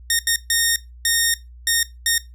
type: tone bursts at uneven times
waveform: 10% pulse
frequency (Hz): 1845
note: A#6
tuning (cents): -18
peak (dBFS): -7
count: 6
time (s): 0.1-0.19 / 0.27-0.36 / 0.5-0.76 / 1.05-1.34 / 1.67-1.83 / 2.06-2.18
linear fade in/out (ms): 2
effects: noise-tail reverb RT60 0.2 s tail -18 dB re dry + added 60 Hz sine -39 dBFS peak until 2.34 s